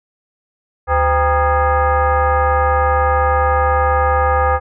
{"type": "tone with frequency modulation", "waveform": "sine", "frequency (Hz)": 360.7, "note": "F#4", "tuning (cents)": -44, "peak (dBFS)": -11, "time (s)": [0.87, 4.6], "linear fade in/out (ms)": 50, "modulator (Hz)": 435, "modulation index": 2.5, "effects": []}